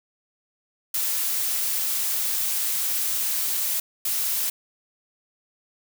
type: noise bursts at uneven times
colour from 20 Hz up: blue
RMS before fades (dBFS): -25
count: 2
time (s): 0.94-3.8 / 4.05-4.5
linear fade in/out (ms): 5
effects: none